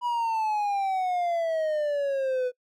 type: exponential sweep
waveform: triangle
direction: down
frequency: 979 to 493.9 Hz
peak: -22 dBFS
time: 0.01-2.52 s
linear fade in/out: 50 ms
effects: noise-tail reverb RT60 0.1 s tail -24 dB re dry